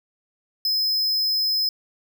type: tone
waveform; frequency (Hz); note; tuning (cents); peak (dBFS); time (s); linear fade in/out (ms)
square; 5100; D#8; +42; -20; 0.65-1.69; 2
effects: none